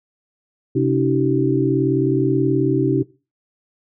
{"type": "tone cluster", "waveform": "sine", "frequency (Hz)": [132, 284.4, 322.9, 383.5], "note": ["C3", "C#4", "E4", "G4"], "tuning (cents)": [16, 45, -36, -38], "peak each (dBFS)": -20, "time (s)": [0.75, 3.03], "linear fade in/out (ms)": 10, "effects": ["noise-tail reverb RT60 0.3 s tail -19 dB re dry"]}